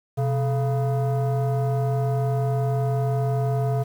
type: tone with frequency modulation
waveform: sine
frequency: 128.3 Hz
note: C3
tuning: 34 cents flat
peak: -18 dBFS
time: 0.17-3.84 s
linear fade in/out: 20 ms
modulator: 559 Hz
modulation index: 0.73
effects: tanh soft clip ceiling -18 dBFS + 8-bit